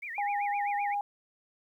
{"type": "tone with vibrato", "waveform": "sine", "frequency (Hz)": 2093, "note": "C7", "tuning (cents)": 0, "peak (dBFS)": -36, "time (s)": [0.02, 0.95], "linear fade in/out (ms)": 10, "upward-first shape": "sine", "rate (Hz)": 7.8, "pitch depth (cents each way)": 260}
{"type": "tone", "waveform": "sine", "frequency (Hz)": 815, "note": "G#5", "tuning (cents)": -33, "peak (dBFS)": -28, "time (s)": [0.18, 1.01], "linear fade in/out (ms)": 2}
{"effects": ["11-bit"]}